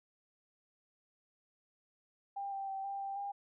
sine tone with pitch steps, 796 / 784 / 776 / 792 / 787 / 803 Hz, G5 / G5 / G5 / G5 / G5 / G5, +26 / 0 / -18 / +18 / +7 / +41 cents, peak -37 dBFS, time 2.36-3.32 s, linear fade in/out 10 ms, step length 160 ms, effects none

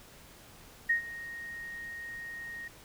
sine tone with ADSR envelope, 1864.7 Hz, A#6, in tune, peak -22 dBFS, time 0.89-2.68 s, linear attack 11 ms, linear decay 110 ms, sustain -17 dB, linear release 4 ms, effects pink hiss -54 dBFS RMS until 2.84 s

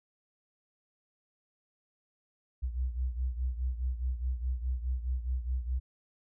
sine beating tone pair, 61.7 / 66.5 Hz, B1 / C2, -1 / +29 cents, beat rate 4.8 Hz, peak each -31 / -36 dBFS, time 2.62-5.8 s, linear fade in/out 20 ms, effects none

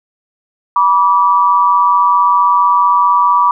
sine tone pair together, 975 / 1159.5 Hz, B5 / D6, -23 / -22 cents, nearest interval minor third, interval 301 cents, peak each -10 dBFS, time 0.76-3.51 s, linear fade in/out 2 ms, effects none

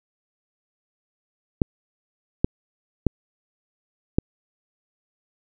clicks, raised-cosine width 3 ms, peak -4 dBFS, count 4, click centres 1.618 / 2.445 / 3.067 / 4.185 s, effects none

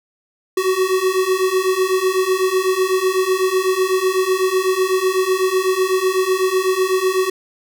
square beating tone pair, 370 / 378 Hz, F#4 / F#4, 0 / +37 cents, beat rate 8 Hz, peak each -20 / -18 dBFS, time 0.57-7.3 s, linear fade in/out 5 ms, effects none

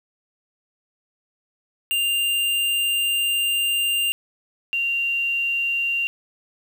square / sine tone pair in turn, 2794 / 2770 Hz, F7 / F7, 0 / -15 cents, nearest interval unison, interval 15 cents, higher first, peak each -20 dBFS, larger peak neither, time 1.91-4.12 / 4.73-6.07 s, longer first, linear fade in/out 0 ms, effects 8-bit

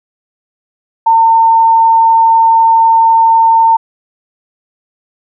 sine tone, 906 Hz, A#5, 50 cents flat, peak -4 dBFS, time 1.06-3.77 s, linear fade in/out 10 ms, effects none

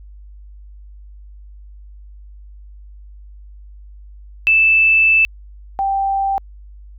sine tone pair in turn, 2637 / 784 Hz, E7 / G5, 0 / 0 cents, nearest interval octave + major sixth, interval 2100 cents, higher first, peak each -9 / -15 dBFS, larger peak first, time 4.47-5.25 / 5.79-6.38 s, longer first, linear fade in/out 0 ms, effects added 50 Hz sine -36 dBFS peak until 6.98 s

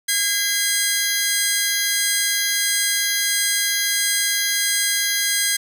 10% pulse tone pair together, 1631.5 / 2039 Hz, G#6 / C7, -31 / -45 cents, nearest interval major third, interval 386 cents, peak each -12 dBFS, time 0.08-5.57 s, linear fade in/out 10 ms, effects none

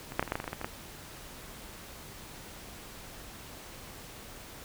clicks, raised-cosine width 0.5 ms, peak -26 / -10 / -15 / -23 / -14 / -16 / -19 / -23 / -19 / -20 / -22 / -17 dBFS, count 12, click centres 0.121 / 0.195 / 0.227 / 0.277 / 0.321 / 0.355 / 0.401 / 0.442 / 0.478 / 0.531 / 0.614 / 0.645 s, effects pink hiss -47 dBFS RMS until 4.64 s

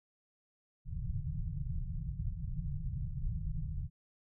pink low-pass noise, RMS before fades -37 dBFS, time 0.85-3.9 s, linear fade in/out 50 ms, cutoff 170 Hz, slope 96 dB/octave, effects none

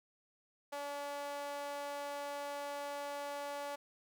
sawtooth tone with high-pass filter, 286.1 Hz, D4, 45 cents flat, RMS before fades -42 dBFS, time 0.72-3.76 s, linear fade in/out 10 ms, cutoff 680 Hz, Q 3.6, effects none

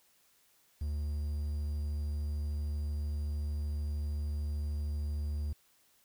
triangle tone with quantisation, 73.9 Hz, D2, 11 cents sharp, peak -30 dBFS, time 0.81-5.53 s, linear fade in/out 5 ms, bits 10, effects white hiss -68 dBFS RMS until 6.04 s

